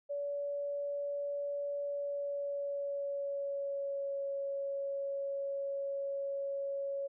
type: tone with pitch glide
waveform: sine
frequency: 571 to 555.4 Hz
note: D5 to C#5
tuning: -49 to +3 cents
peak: -34 dBFS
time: 0.09-7.08 s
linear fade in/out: 20 ms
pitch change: -48 cents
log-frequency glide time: 1.84-4.25 s
effects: none